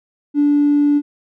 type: tone with tanh clipping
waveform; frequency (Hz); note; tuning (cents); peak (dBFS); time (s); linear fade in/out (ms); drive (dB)
triangle; 290.6; D4; -18; -10; 0.34-1.02; 50; 1
effects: none